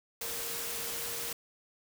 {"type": "tone in noise", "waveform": "sine", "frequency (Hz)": 466.2, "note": "A#4", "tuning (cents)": 0, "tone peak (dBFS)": -47, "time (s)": [0.21, 1.33], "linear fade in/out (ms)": 5, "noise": "white", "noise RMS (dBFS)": -37, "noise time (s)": [0.21, 1.33], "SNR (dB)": -13, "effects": []}